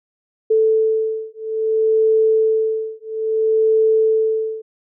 sine beating tone pair, 440 / 440.6 Hz, A4 / A4, 0 / +2 cents, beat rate 0.6 Hz, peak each -17 dBFS, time 0.5-4.62 s, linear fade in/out 10 ms, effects none

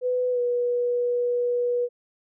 sine tone with pitch glide, 499.5 to 486.1 Hz, B4 to B4, +20 to -28 cents, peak -21 dBFS, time 0.01-1.89 s, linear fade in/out 50 ms, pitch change -48 cents, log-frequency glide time 0.31-0.4 s, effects none

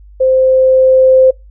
sine tone with level ramp, 521 Hz, C5, 7 cents flat, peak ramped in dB -7 to -3 dBFS, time 0.2-1.31 s, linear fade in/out 10 ms, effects noise-tail reverb RT60 0.2 s tail -24 dB re dry + added 50 Hz sine -35 dBFS peak until 1.5 s

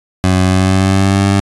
20% pulse tone with pitch glide, 92.7 to 98.78 Hz, F#2 to G2, +4 to +14 cents, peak -4 dBFS, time 0.24-1.4 s, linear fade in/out 0 ms, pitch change +110 cents, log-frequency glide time 0.43-1.27 s, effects resampled to 24000 Hz

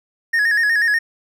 triangle tone with vibrato, 1759 Hz, A6, 1 cent flat, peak -12 dBFS, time 0.33-0.99 s, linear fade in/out 10 ms, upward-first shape square, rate 8.2 Hz, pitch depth 77 cents each way, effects none

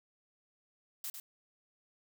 blue noise with echo, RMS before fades -40 dBFS, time 1.04-1.1 s, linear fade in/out 2 ms, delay 100 ms, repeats 1, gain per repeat -6 dB, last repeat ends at 1.2 s, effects none

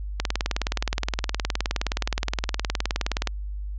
click train, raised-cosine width 0.2 ms, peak -7 dBFS, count 60, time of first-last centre 0.2-3.273 s, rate 19.2 Hz, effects added 50 Hz sine -29 dBFS peak until 3.78 s + resampled to 16000 Hz

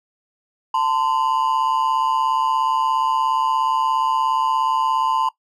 triangle ring-modulated tone, 961 Hz, B5, 48 cents flat, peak -12 dBFS, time 0.74-5.29 s, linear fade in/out 5 ms, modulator 68.5 Hz, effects noise-tail reverb RT60 0.1 s tail -18 dB re dry

